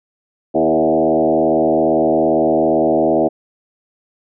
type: tone with frequency modulation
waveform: sine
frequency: 484.6 Hz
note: B4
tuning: 33 cents flat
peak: -11 dBFS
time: 0.54-3.29 s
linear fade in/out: 20 ms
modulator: 77.6 Hz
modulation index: 3
effects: none